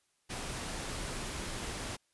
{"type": "noise", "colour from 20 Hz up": "pink", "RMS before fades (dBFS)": -39, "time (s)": [0.29, 1.97], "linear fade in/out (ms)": 20, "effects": ["white hiss -75 dBFS RMS until 2.13 s", "resampled to 24000 Hz"]}